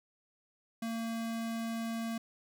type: tone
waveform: square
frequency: 227.9 Hz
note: A#3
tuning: 39 cents flat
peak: -35 dBFS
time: 0.82-2.18 s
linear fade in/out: 5 ms
effects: none